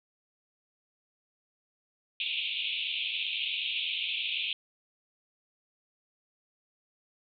pink band-pass noise, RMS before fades -33 dBFS, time 2.2-4.53 s, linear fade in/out 2 ms, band 2400 to 3700 Hz, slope 96 dB/octave, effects none

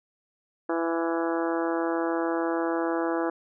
harmonic tone with a mistuned harmonic, 166.5 Hz, E3, 18 cents sharp, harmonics 2 / 3 / 4 / 5 / 6 / 7 / 8 / 9 / 10, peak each -27 / -31 / -33 / -35 / -37 / -38 / -39 / -40 / -41 dBFS, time 0.69-3.3 s, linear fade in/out 5 ms, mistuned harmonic 9, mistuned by -40 cents, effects none

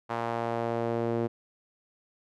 sawtooth tone with band-pass filter sweep, 116.54 Hz, A#2, in tune, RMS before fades -30 dBFS, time 0.09-1.28 s, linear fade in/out 20 ms, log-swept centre 940 to 390 Hz, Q 1.5, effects none

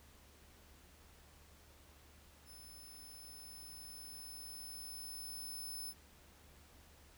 10% pulse tone with level ramp, 5260 Hz, E8, 5 cents flat, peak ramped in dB -49 to -37 dBFS, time 2.45-5.94 s, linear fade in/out 50 ms, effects added 73 Hz sine -64 dBFS peak until 7.17 s + pink hiss -64 dBFS RMS until 7.17 s

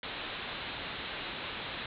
white low-pass noise, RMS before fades -40 dBFS, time 0.03-1.86 s, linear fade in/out 2 ms, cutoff 4000 Hz, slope 96 dB/octave, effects none

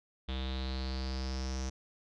square tone with low-pass filter sweep, 65.41 Hz, C2, in tune, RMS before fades -36 dBFS, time 0.28-1.7 s, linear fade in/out 10 ms, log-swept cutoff 3500 to 6000 Hz, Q 7.1, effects none

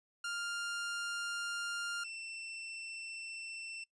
sawtooth tone pair in turn, 1400 / 2685 Hz, F6 / E7, +4 / +31 cents, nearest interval major seventh, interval 1127 cents, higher second, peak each -33 / -39 dBFS, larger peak first, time 0.24-2.04 / 2.04-3.84 s, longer neither, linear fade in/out 5 ms, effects noise-tail reverb RT60 0.1 s tail -21 dB re dry + resampled to 22050 Hz

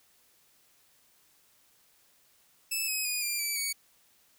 10% pulse tone with pitch steps, 2623 / 2542 / 2464 / 2389 / 2315 / 2244 Hz, E7 / D#7 / D#7 / D7 / D7 / C#7, -9 / +36 / -17 / +29 / -25 / +21 cents, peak -21 dBFS, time 2.71-3.73 s, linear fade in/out 10 ms, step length 170 ms, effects white hiss -65 dBFS RMS until 4.38 s

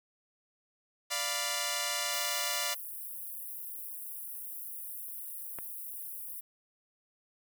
5% pulse chord, B diminished, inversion first, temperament equal, 587.3 / 698.5 / 987.8 Hz, D5 / F5 / B5, 0 / 0 / 0 cents, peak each -24 dBFS, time 1.1-2.75 s, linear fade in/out 20 ms
white high-pass noise, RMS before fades -42 dBFS, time 2.12-6.41 s, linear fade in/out 10 ms, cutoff 10000 Hz, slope 48 dB/octave
click, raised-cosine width 0.5 ms, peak -27 dBFS, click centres 5.587 s
effects none

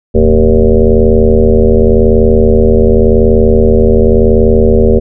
sine tone with frequency modulation, 226.7 Hz, A#3, 48 cents flat, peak -3 dBFS, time 0.14-5 s, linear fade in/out 20 ms, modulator 80.9 Hz, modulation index 3.7, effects none

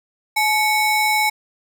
square ring-modulated tone, 1539 Hz, G6, 32 cents flat, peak -13 dBFS, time 0.36-1.3 s, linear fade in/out 10 ms, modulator 682 Hz, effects none

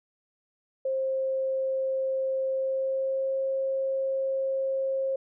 sine tone with pitch glide, 530 to 535.5 Hz, C5 to C5, +22 to +40 cents, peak -25 dBFS, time 0.85-5.16 s, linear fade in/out 5 ms, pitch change +18 cents, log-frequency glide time 2.5-3.38 s, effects none

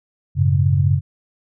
sine chord, F# minor, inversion none, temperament equal with one note detuned, 94.44 / 110 / 138.59 Hz, F#2 / A2 / C#3, +36 / 0 / 0 cents, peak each -16 / -22 / -16 dBFS, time 0.35-1.01 s, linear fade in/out 50 ms, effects none

